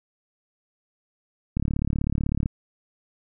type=click train; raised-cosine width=5 ms; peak=-12 dBFS; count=33; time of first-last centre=1.57-2.459 s; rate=36 Hz; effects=none